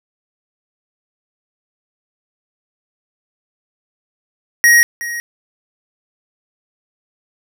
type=tone with echo; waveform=square; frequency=1888 Hz; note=A#6; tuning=22 cents sharp; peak=-7 dBFS; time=4.64-4.83 s; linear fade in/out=0 ms; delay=370 ms; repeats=1; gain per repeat=-15 dB; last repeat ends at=5.2 s; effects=none